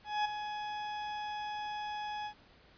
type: tone with ADSR envelope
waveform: 40% pulse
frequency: 840 Hz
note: G#5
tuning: 19 cents sharp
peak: -27 dBFS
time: 0.04-2.34 s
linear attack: 210 ms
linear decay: 11 ms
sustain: -9 dB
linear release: 82 ms
effects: pink hiss -61 dBFS RMS until 2.77 s + resampled to 11025 Hz